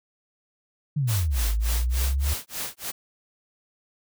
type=exponential two-way sweep; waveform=sine; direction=down then up; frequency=155.56 to 51.91 to 73.2 Hz; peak=-21 dBFS; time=0.96-2.34 s; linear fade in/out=10 ms; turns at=1.46 s
type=noise with tremolo; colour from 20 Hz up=white; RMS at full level=-30 dBFS; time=1.07-2.92 s; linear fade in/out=20 ms; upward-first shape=sine; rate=3.4 Hz; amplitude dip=100%
effects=none